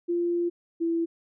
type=tone pair in turn; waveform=sine; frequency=345.8 / 333.4 Hz; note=F4 / E4; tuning=-17 / +20 cents; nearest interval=minor second; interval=63 cents; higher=first; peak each=-23 dBFS; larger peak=neither; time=0.08-0.5 / 0.8-1.06 s; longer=first; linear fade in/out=20 ms; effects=none